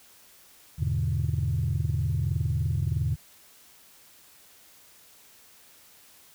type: chord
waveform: sine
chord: E dominant seventh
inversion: none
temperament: equal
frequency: 82.41 / 103.83 / 123.47 / 146.83 Hz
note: E2 / G#2 / B2 / D3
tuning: 0 / 0 / 0 / 0 cents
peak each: -28 / -29 / -29 / -29 dBFS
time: 0.78-3.16 s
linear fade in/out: 20 ms
effects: tanh soft clip ceiling -17 dBFS + white hiss -55 dBFS RMS until 6.34 s